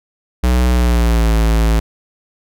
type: tone with pitch glide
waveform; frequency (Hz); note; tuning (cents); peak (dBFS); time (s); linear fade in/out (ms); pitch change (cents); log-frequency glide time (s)
square; 61.74 to 55.32; B1 to A1; 0 to +10; -11; 0.43-1.8; 10; -190; 0.7-1.34
effects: none